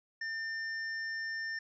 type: tone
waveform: square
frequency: 1800 Hz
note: A6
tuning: 39 cents sharp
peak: -36 dBFS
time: 0.21-1.59 s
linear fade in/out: 5 ms
effects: resampled to 16000 Hz + 12-bit